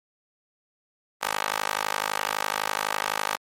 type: tone with high-pass filter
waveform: 15% pulse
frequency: 51.91 Hz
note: G#1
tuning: in tune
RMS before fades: -28 dBFS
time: 1.21-3.37 s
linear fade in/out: 20 ms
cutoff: 960 Hz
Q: 1.4
effects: MP3 64 kbps